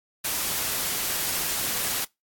white noise, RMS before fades -27 dBFS, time 0.24-2.05 s, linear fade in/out 10 ms, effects noise-tail reverb RT60 0.2 s tail -25 dB re dry + AAC 64 kbps

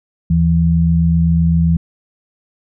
sine tone pair together, 78.39 / 166.1 Hz, D#2 / E3, +13 / +13 cents, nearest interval octave + minor second, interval 1300 cents, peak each -15 / -11 dBFS, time 0.3-1.77 s, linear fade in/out 5 ms, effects none

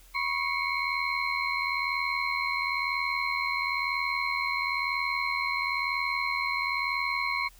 sine tone cluster, 987 / 1091 / 2166 / 2247 / 4127 Hz, B5 / C#6 / C#7 / C#7 / C8, -1 / -28 / -41 / +23 / -25 cents, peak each -37 / -32 / -31 / -32 / -38 dBFS, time 0.14-7.49 s, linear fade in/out 20 ms, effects added 42 Hz sine -53 dBFS peak until 7.59 s + white hiss -58 dBFS RMS until 7.59 s

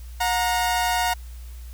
sawtooth tone pair together, 723.6 / 932.3 Hz, F#5 / A#5, -39 / 0 cents, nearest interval major third, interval 439 cents, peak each -19 / -20 dBFS, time 0.2-1.14 s, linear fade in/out 10 ms, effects added 60 Hz sine -35 dBFS peak until 1.73 s + white hiss -52 dBFS RMS until 1.73 s

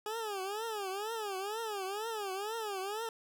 20% pulse tone with vibrato, 415.3 Hz, G#4, in tune, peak -31 dBFS, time 0.06-3.09 s, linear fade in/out 2 ms, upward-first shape triangle, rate 2.1 Hz, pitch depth 200 cents each way, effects none

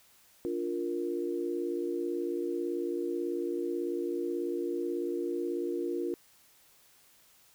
sine chord, Bb major, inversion first, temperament just, 291.4 / 349.6 / 466.2 Hz, D4 / F4 / Bb4, -13 / +2 / 0 cents, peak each -37 / -32 / -37 dBFS, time 0.45-6.14 s, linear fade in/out 0 ms, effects white hiss -62 dBFS RMS until 7.54 s

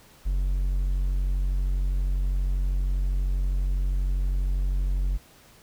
triangle tone, 46.25 Hz, F#1, in tune, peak -20 dBFS, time 0.25-5.18 s, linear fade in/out 20 ms, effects pink hiss -54 dBFS RMS until 5.62 s

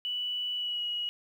sine tone with pitch glide, 2960 to 2907 Hz, F#7 to F#7, 0 to -31 cents, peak -30 dBFS, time 0.05-1.09 s, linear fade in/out 0 ms, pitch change -31 cents, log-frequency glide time 0.55-0.82 s, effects 10-bit

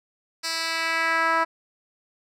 10% pulse tone with band-pass filter sweep, 327.7 Hz, E4, 10 cents flat, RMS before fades -24 dBFS, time 0.43-1.45 s, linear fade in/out 20 ms, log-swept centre 5400 to 1100 Hz, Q 1.4, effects none

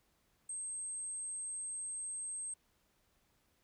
sine tone, 8372 Hz, C9, in tune, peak -39 dBFS, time 0.49-2.54 s, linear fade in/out 5 ms, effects pink hiss -75 dBFS RMS until 3.63 s

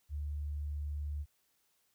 sine tone, 73.42 Hz, D2, in tune, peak -35 dBFS, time 0.09-1.26 s, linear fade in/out 50 ms, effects white hiss -75 dBFS RMS until 1.94 s

